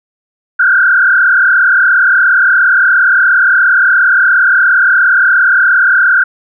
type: tone with frequency modulation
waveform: sine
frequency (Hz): 1493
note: F#6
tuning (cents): +15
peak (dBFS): -5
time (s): 0.59-6.24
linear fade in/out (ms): 10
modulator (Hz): 37.1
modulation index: 2.4
effects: none